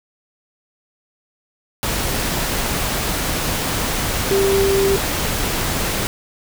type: tone in noise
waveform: sine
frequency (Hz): 392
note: G4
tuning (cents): 0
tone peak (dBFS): -14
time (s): 4.31-4.96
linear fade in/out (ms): 0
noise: pink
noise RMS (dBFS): -21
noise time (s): 1.83-6.07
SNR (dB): +4
effects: none